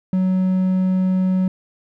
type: tone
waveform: triangle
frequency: 186.2 Hz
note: F#3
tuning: 11 cents sharp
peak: -13 dBFS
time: 0.13-1.48 s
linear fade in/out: 2 ms
effects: none